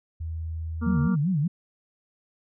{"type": "tone", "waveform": "sine", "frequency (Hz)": 81, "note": "E2", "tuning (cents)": -30, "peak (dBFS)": -29, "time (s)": [0.2, 1.08], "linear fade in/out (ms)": 10}
{"type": "harmonic tone", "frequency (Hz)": 233.1, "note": "A#3", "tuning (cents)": 0, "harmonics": [1, 2, 4, 5, 6], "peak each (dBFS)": [-26, -41, -46, -40, -40], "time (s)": [0.81, 1.16], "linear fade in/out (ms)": 20}
{"type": "tone with vibrato", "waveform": "sine", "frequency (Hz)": 164.81, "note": "E3", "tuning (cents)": 0, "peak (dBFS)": -21, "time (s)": [0.86, 1.48], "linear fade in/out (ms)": 10, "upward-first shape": "sine", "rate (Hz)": 5.1, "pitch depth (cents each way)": 260}
{"effects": []}